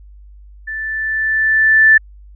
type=tone with level ramp; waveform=sine; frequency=1760 Hz; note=A6; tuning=in tune; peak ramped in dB=-22 to -4 dBFS; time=0.67-1.98 s; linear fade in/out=10 ms; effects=added 50 Hz sine -37 dBFS peak until 2.35 s